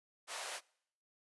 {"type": "high-pass noise", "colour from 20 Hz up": "pink", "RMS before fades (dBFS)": -43, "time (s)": [0.27, 0.61], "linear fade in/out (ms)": 50, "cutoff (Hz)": 580, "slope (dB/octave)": 24, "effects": ["noise-tail reverb RT60 0.7 s tail -25 dB re dry", "resampled to 24000 Hz"]}